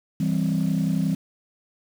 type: chord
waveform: sine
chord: C major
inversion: first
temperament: equal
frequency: 164.81 / 196 / 261.6 Hz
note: E3 / G3 / C4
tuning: 0 / 0 / 0 cents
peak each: -22 / -23 / -26 dBFS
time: 0.2-1.15 s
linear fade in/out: 5 ms
effects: tanh soft clip ceiling -15 dBFS + 7-bit